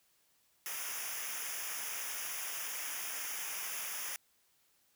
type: noise with comb filter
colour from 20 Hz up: white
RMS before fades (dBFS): -40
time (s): 0.66-4.16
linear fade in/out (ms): 0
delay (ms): 0.24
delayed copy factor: -0.9
effects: white hiss -72 dBFS RMS until 4.95 s